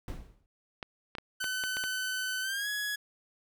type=noise with exponential decay; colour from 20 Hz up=brown; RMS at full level=-33 dBFS; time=0.08-0.46 s; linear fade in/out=1 ms; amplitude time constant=82 ms
type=clicks; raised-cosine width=0.3 ms; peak=-21 dBFS; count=7; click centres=0.828 / 1.152 / 1.184 / 1.442 / 1.638 / 1.769 / 1.839 s
type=tone with pitch glide; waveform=sawtooth; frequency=1514 to 1679.9 Hz; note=F#6 to G#6; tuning=+39 to +19 cents; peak=-28 dBFS; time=1.4-2.96 s; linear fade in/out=10 ms; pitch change=+180 cents; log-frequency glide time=2.41-2.68 s
effects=none